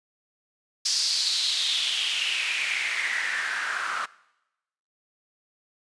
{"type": "noise with band-pass filter sweep", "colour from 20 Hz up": "white", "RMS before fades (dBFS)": -27, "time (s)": [0.85, 4.06], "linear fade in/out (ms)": 10, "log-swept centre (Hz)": [5100, 1300], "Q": 4.8, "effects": ["noise-tail reverb RT60 0.9 s tail -21 dB re dry", "resampled to 22050 Hz"]}